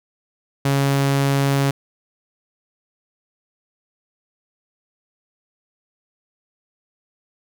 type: tone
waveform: sawtooth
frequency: 138.59 Hz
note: C#3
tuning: in tune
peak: -12 dBFS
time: 0.65-1.71 s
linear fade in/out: 5 ms
effects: none